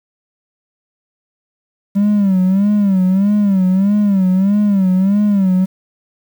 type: tone with vibrato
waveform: triangle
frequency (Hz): 196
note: G3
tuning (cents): 0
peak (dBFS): -7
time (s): 1.95-5.66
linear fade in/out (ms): 20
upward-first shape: sine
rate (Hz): 1.6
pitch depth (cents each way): 110
effects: tanh soft clip ceiling -4 dBFS + 7-bit